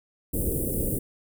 pink band-stop noise, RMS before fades -27 dBFS, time 0.33-0.99 s, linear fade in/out 10 ms, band 530 to 9100 Hz, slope 48 dB/octave, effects none

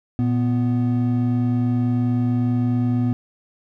triangle tone pair together, 117.74 / 246.9 Hz, A#2 / B3, +18 / 0 cents, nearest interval octave + minor second, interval 1282 cents, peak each -18 dBFS, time 0.19-3.13 s, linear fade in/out 0 ms, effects none

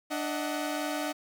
sawtooth tone cluster, 295.6 / 635 / 744 Hz, D4 / D#5 / F#5, +11 / +35 / +9 cents, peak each -29 / -32 / -33 dBFS, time 0.1-1.13 s, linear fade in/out 20 ms, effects none

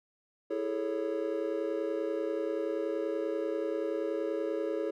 triangle chord, A major seventh, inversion second, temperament equal with one note detuned, 329.6 / 409.6 / 440 / 554.4 Hz, E4 / G#4 / A4 / C#5, 0 / -24 / 0 / 0 cents, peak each -34 dBFS, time 0.5-4.91 s, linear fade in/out 10 ms, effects none

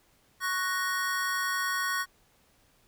square chord, F# major, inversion second, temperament equal, 1108.7 / 1480 / 1864.7 Hz, C#6 / F#6 / A#6, 0 / 0 / 0 cents, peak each -33 dBFS, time 0.4-2.06 s, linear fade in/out 50 ms, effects pink hiss -65 dBFS RMS until 2.87 s

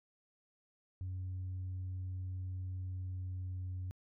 sine tone with pitch glide, 92.5 to 91.86 Hz, F#2 to F#2, 0 to -12 cents, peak -36 dBFS, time 1.01-3.91 s, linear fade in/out 0 ms, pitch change -12 cents, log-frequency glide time 2.78-3.71 s, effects tanh soft clip ceiling -36 dBFS

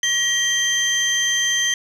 sine tone cluster, 1906 / 3168 / 6180 Hz, A#6 / G7 / G8, +38 / +18 / -26 cents, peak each -20 dBFS, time 0.03-1.74 s, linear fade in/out 2 ms, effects tanh soft clip ceiling -12 dBFS

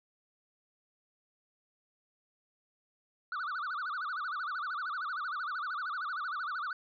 triangle tone with vibrato, 1318 Hz, E6, 1 cent flat, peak -32 dBFS, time 3.32-6.73 s, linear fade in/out 2 ms, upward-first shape sine, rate 13 Hz, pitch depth 240 cents each way, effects resampled to 11025 Hz

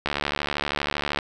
click train, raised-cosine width 0.3 ms, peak -8 dBFS, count 83, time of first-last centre 0.06-1.188 s, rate 72.7 Hz, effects none

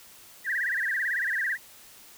sine tone with vibrato, 1760 Hz, A6, in tune, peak -25 dBFS, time 0.44-1.58 s, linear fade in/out 50 ms, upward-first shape sine, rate 18 Hz, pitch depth 200 cents each way, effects white hiss -51 dBFS RMS until 2.17 s

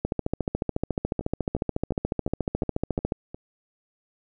two click trains, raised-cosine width 2 ms, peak -23 / -11 dBFS, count 7 / 44, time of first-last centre 1.21-3.345 / 0.05-3.121 s, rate 2.81 / 14 Hz, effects none

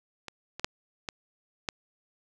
clicks, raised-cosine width 0.2 ms, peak -21 / -21 / -8 / -16 / -12 dBFS, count 5, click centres 0.283 / 0.596 / 0.645 / 1.088 / 1.688 s, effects none

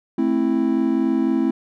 triangle chord, A minor, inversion none, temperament just, 220 / 264 / 330 Hz, A3 / C4 / E4, 0 / +16 / +2 cents, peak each -21 / -18 / -19 dBFS, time 0.18-1.51 s, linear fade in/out 5 ms, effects none

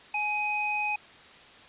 sine tone pair together, 839 / 2510 Hz, G#5 / D#7, +17 / +15 cents, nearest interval octave + perfect fifth, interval 1898 cents, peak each -31 / -28 dBFS, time 0.14-0.96 s, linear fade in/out 5 ms, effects white hiss -51 dBFS RMS until 1.68 s + resampled to 8000 Hz

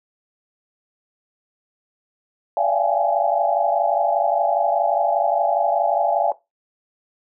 sine tone cluster, 578 / 673 / 698 / 790 / 842 Hz, D5 / E5 / F5 / G5 / G#5, -28 / +36 / -1 / +13 / +24 cents, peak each -23 dBFS, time 2.57-6.32 s, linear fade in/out 2 ms, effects noise-tail reverb RT60 0.2 s tail -17 dB re dry

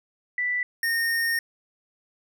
sine / square tone pair in turn, 1975.5 / 1840.5 Hz, B6 / A#6, 0 / -23 cents, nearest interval minor second, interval 123 cents, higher first, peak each -23 dBFS, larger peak neither, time 0.38-0.63 / 0.83-1.39 s, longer second, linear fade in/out 2 ms, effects none

